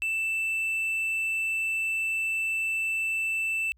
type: tone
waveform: triangle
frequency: 2654 Hz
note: E7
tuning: 11 cents sharp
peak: -24 dBFS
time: 0.02-3.72 s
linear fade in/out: 0 ms
effects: added 60 Hz sine -59 dBFS peak until 3.77 s